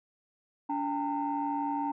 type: tone cluster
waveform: sine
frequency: 287.5 / 800 / 912 Hz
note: D4 / G5 / A#5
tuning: -37 / +35 / -38 cents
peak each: -32 / -35 / -31 dBFS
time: 0.69-1.92 s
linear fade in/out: 10 ms
effects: tanh soft clip ceiling -22 dBFS